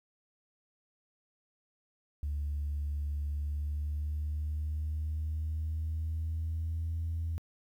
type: tone with pitch glide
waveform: sine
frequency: 72.9 to 82.3 Hz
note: D2 to E2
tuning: -12 to -2 cents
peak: -30 dBFS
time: 2.23-7.38 s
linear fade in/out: 0 ms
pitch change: +210 cents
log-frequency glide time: 3.28-6.98 s
effects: tanh soft clip ceiling -28 dBFS + 11-bit